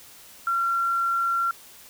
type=tone; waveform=sine; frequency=1369 Hz; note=F6; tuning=35 cents flat; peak=-21 dBFS; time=0.47-1.51 s; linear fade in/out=2 ms; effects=white hiss -48 dBFS RMS until 1.89 s